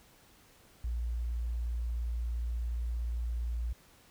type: tone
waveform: sine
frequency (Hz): 58.6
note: A#1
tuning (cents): +10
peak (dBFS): -31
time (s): 0.84-3.73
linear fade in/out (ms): 5
effects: pink hiss -61 dBFS RMS until 4.1 s